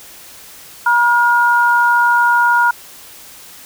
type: tone pair together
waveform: sine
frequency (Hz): 958 / 1425.1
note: A#5 / F6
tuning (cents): +47 / +35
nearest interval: perfect fifth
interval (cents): 688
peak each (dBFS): -12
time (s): 0.86-2.71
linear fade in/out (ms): 5
effects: white hiss -38 dBFS RMS until 3.65 s